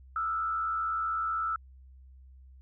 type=tone with frequency modulation; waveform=sine; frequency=1322 Hz; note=E6; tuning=5 cents sharp; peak=-28 dBFS; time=0.16-1.56 s; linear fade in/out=2 ms; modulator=87.9 Hz; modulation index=0.6; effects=added 65 Hz sine -50 dBFS peak until 2.61 s